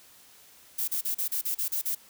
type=noise bursts; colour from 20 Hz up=violet; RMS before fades=-29 dBFS; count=9; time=0.78-1.951 s; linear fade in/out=10 ms; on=99 ms; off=35 ms; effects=white hiss -55 dBFS RMS until 2.09 s